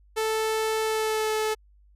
sawtooth tone with pitch glide, 439.4 to 433.4 Hz, A4 to A4, -2 to -26 cents, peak -20 dBFS, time 0.16-1.55 s, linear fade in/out 20 ms, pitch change -24 cents, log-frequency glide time 0.82-1.32 s, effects added 50 Hz sine -54 dBFS peak until 1.95 s + resampled to 32000 Hz

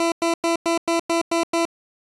20% pulse tone bursts, 335.1 Hz, E4, 29 cents sharp, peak -13 dBFS, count 8, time 0-1.653 s, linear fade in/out 2 ms, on 120 ms, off 99 ms, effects resampled to 24000 Hz

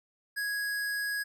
square tone, 1661.2 Hz, G#6, in tune, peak -31 dBFS, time 0.36-1.24 s, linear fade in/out 20 ms, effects none

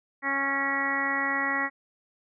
harmonic tone, 275.7 Hz, C#4, 9 cents flat, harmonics 1 / 2 / 3 / 4 / 5 / 6 / 7 / 8, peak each -35 / -39 / -35 / -33 / -35 / -38 / -27 / -37 dBFS, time 0.22-1.7 s, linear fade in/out 50 ms, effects none

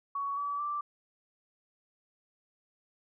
sine tone with pitch steps, 1121 / 1146.5 / 1172.7 Hz, C#6 / D6 / D6, +19 / -42 / -3 cents, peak -31 dBFS, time 0.15-0.81 s, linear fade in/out 5 ms, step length 220 ms, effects none

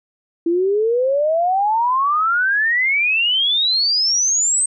sine exponential sweep, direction up, 329.6 to 8400 Hz, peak -14 dBFS, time 0.46-4.66 s, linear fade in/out 5 ms, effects none

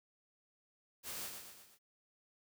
white noise with echo, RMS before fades -44 dBFS, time 1.03-1.31 s, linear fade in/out 50 ms, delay 120 ms, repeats 4, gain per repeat -5 dB, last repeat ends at 1.79 s, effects none

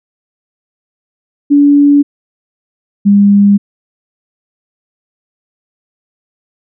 sine tone pair in turn, 286.9 / 201.8 Hz, D4 / G#3, -40 / -49 cents, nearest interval tritone, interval 609 cents, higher first, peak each -3 dBFS, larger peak neither, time 1.5-2.03 / 3.05-3.58 s, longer neither, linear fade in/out 20 ms, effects none

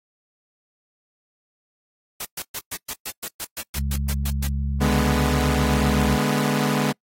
white noise bursts, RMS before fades -30 dBFS, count 14, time 2.2-4.474 s, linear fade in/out 5 ms, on 51 ms, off 120 ms
harmonic tone, 69.5 Hz, C#2, 5 cents sharp, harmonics 1 / 2 / 3, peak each -23 / -29 / -33 dBFS, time 3.74-6.19 s, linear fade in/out 50 ms
sawtooth chord, G# diminished, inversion second, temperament equal, 146.83 / 207.7 / 246.9 Hz, D3 / G#3 / B3, 0 / 0 / 0 cents, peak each -20 dBFS, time 4.8-6.93 s, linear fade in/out 20 ms
effects noise-tail reverb RT60 0.1 s tail -25 dB re dry + AAC 48 kbps

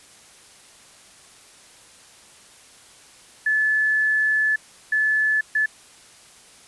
sine tone bursts at uneven times, 1731 Hz, A6, 29 cents flat, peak -17 dBFS, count 3, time 3.46-4.56 / 4.92-5.41 / 5.55-5.66 s, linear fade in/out 5 ms, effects white hiss -49 dBFS RMS until 6.67 s + resampled to 24000 Hz

